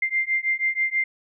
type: beating tone pair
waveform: sine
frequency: 2093 / 2099.2 Hz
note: C7 / C7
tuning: 0 / +5 cents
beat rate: 6.2 Hz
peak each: -24 dBFS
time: 0.02-1.04 s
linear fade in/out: 5 ms
effects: none